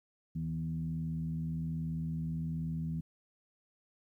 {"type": "tone with frequency modulation", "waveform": "sine", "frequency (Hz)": 161, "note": "E3", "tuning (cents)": -41, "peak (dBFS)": -33, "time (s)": [0.35, 3.01], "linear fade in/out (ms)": 10, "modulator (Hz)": 81.2, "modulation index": 0.65, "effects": ["12-bit"]}